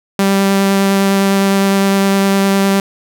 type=tone with vibrato; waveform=sawtooth; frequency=196.1 Hz; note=G3; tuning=1 cent sharp; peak=-6 dBFS; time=0.19-2.8 s; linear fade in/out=2 ms; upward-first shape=sine; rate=9.8 Hz; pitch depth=8 cents each way; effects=none

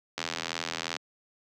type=click train; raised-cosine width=0.2 ms; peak=-13 dBFS; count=66; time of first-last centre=0.18-0.965 s; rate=82.8 Hz; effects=high-pass 200 Hz 12 dB/octave

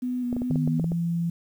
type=tone with vibrato; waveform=sine; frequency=246.9 Hz; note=B3; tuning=in tune; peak=-25 dBFS; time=0.02-0.81 s; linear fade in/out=10 ms; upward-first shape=square; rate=2.4 Hz; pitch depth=20 cents each way
type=clicks; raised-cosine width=2 ms; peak=-19 dBFS; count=9; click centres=0.328 / 0.366 / 0.419 / 0.51 / 0.558 / 0.676 / 0.797 / 0.843 / 0.919 s
type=tone with pitch glide; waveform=sine; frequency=155.4 to 169.46 Hz; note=D#3 to E3; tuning=-2 to +48 cents; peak=-23 dBFS; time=0.5-1.3 s; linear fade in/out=5 ms; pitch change=+150 cents; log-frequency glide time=0.68-0.91 s
effects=9-bit

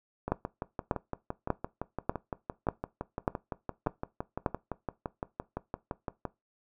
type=two click trains; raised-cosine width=1 ms; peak=-19 / -12 dBFS; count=36 / 8; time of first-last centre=0.28-6.253 / 0.32-4.462 s; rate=5.86 / 1.69 Hz; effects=noise-tail reverb RT60 0.2 s tail -19 dB re dry

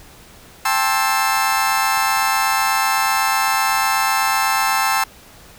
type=chord; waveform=30% pulse; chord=A minor seventh; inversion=third; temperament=just; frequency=792 / 880 / 1056 / 1320 Hz; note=G5 / A5 / C6 / E6; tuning=+18 / 0 / +16 / +2 cents; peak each=-19 dBFS; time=0.65-5.04 s; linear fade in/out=5 ms; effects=pink hiss -44 dBFS RMS until 5.58 s

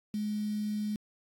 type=tone with quantisation; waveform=sine; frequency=210.5 Hz; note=G#3; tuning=24 cents sharp; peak=-30 dBFS; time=0.14-0.96 s; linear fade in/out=2 ms; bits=8; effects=AAC 64 kbps

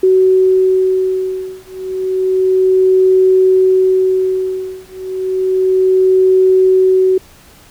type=beating tone pair; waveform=sine; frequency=374.9 / 375.21 Hz; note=F#4 / F#4; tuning=+23 / +24 cents; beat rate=0.31 Hz; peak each=-12 dBFS; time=0.03-7.18 s; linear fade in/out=5 ms; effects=pink hiss -43 dBFS RMS until 7.7 s

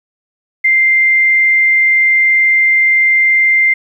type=tone; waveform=sine; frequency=2093 Hz; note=C7; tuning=in tune; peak=-7 dBFS; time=0.64-3.74 s; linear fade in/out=10 ms; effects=8-bit

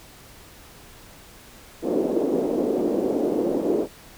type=band-pass noise; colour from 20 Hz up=white; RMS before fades=-23 dBFS; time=1.82-3.88 s; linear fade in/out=50 ms; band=260 to 450 Hz; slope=24 dB/octave; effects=pink hiss -47 dBFS RMS until 4.17 s

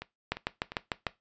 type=two click trains; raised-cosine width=0.3 ms; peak=-12 / -22 dBFS; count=6 / 4; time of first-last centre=0.32-1.067 / 0.02-1.069 s; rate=6.69 / 2.86 Hz; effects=noise-tail reverb RT60 0.2 s tail -18 dB re dry + resampled to 16000 Hz

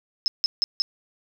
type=tone bursts; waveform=sine; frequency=5180 Hz; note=E8; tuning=31 cents flat; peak=-18 dBFS; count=4; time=0.26-0.82 s; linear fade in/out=0 ms; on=20 ms; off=160 ms; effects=none

